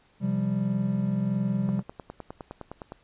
triangle chord, C suspended fourth, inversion none, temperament equal, 130.81 / 174.61 / 196 Hz, C3 / F3 / G3, 0 / 0 / 0 cents, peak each -28 / -29 / -24 dBFS, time 0.2-1.83 s, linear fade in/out 50 ms
click train, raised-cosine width 1 ms, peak -23 dBFS, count 13, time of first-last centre 1.69-2.921 s, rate 9.75 Hz
effects pink hiss -62 dBFS RMS until 3.03 s + resampled to 8000 Hz

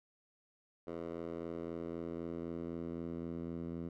10% pulse tone with band-pass filter sweep, 83.9 Hz, E2, 31 cents sharp, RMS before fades -42 dBFS, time 0.87-3.89 s, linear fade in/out 5 ms, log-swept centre 500 to 210 Hz, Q 1.1, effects none

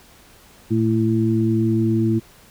sine tone cluster, 113.7 / 223.5 / 333.7 Hz, A#2 / A3 / E4, -43 / +27 / +21 cents, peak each -20 dBFS, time 0.7-2.2 s, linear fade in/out 20 ms, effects pink hiss -49 dBFS RMS until 2.5 s

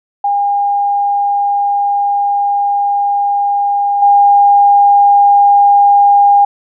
sine tone with level steps, 809 Hz, G#5, 46 cents flat, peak -10 / -4 dBFS, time 0.24-6.45 s, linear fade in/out 5 ms, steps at 4.02 s, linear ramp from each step 5 ms, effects none

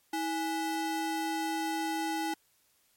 square ring-modulated tone, 576 Hz, D5, 34 cents flat, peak -28 dBFS, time 0.13-2.34 s, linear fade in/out 5 ms, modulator 254 Hz, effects white hiss -69 dBFS RMS until 2.96 s + MP3 64 kbps

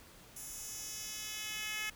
10% pulse tone with high-pass filter sweep, 427.6 Hz, A4, 49 cents flat, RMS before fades -42 dBFS, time 0.36-1.9 s, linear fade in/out 5 ms, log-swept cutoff 8900 to 2200 Hz, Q 1.4, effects pink hiss -57 dBFS RMS until 1.95 s

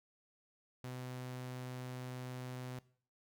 sawtooth tone, 126.7 Hz, B2, 45 cents sharp, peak -39 dBFS, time 0.84-2.79 s, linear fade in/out 0 ms, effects noise-tail reverb RT60 0.5 s tail -19 dB re dry

